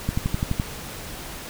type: click train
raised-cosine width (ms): 5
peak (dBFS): -10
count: 7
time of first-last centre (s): 0.09-0.598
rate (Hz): 11.8
effects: pink hiss -36 dBFS RMS until 1.49 s